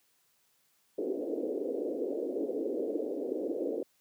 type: band-pass noise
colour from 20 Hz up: white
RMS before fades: -34 dBFS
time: 0.98-3.83 s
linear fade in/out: 5 ms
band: 270 to 520 Hz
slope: 48 dB/octave
effects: white hiss -71 dBFS RMS until 4 s + high-pass 80 Hz 12 dB/octave